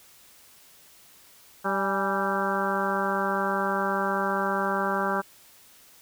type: harmonic tone with a mistuned harmonic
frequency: 195.1 Hz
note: G3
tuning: 8 cents flat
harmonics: 1 / 2 / 3 / 4 / 5 / 6 / 7 / 8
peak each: -32 / -32 / -32 / -32 / -32 / -32 / -32 / -32 dBFS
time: 1.64-5.22 s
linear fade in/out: 20 ms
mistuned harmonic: 4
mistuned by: +65 cents
effects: white hiss -54 dBFS RMS until 6.01 s